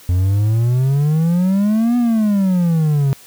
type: exponential two-way sweep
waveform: triangle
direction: up then down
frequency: 87.31 to 245.5 to 134 Hz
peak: -10 dBFS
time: 0.09-3.13 s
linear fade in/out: 0 ms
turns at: 1.97 s
effects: white hiss -43 dBFS RMS until 3.26 s